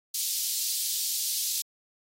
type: high-pass noise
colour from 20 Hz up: pink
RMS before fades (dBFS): -30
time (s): 0.14-1.62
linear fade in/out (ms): 5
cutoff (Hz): 4100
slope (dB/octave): 24
effects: AAC 48 kbps